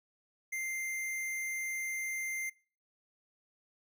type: tone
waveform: square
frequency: 2093 Hz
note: C7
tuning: in tune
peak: -35 dBFS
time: 0.52-2.5 s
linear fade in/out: 10 ms
effects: noise-tail reverb RT60 0.4 s tail -24 dB re dry